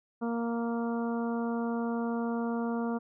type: harmonic tone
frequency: 233.1 Hz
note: A#3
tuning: in tune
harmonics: 1 / 2 / 3 / 4 / 5 / 6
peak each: -30 / -36 / -40 / -42 / -44 / -46 dBFS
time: 0.21-2.99 s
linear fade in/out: 20 ms
effects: none